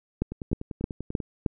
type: two click trains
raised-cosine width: 3 ms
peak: -11 / -21 dBFS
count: 5 / 10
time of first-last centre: 0.22-1.462 / 0.32-1.202 s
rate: 3.22 / 10.2 Hz
effects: none